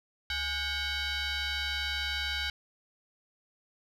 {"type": "tone with frequency modulation", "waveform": "sine", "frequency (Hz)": 830.6, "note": "G#5", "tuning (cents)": 0, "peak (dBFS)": -28, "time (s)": [0.3, 2.5], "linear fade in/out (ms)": 2, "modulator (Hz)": 761, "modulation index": 5.1, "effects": ["tanh soft clip ceiling -28 dBFS"]}